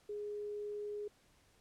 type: tone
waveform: sine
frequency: 415.3 Hz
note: G#4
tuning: in tune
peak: -39 dBFS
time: 0.09-1.08 s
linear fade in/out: 5 ms
effects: pink hiss -69 dBFS RMS until 1.6 s + low-pass 11000 Hz 12 dB/octave